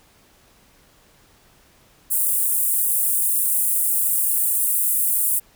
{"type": "high-pass noise", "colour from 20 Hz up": "pink", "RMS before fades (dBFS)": -20, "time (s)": [2.1, 5.4], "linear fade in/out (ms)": 20, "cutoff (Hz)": 8800, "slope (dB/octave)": 48, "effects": ["pink hiss -55 dBFS RMS until 5.55 s"]}